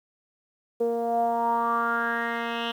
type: tone with low-pass filter sweep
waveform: 10% pulse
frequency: 233.1 Hz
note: A#3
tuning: in tune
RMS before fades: -26 dBFS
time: 0.8-2.72 s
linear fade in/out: 10 ms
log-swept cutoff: 480 to 3000 Hz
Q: 5.8
effects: 9-bit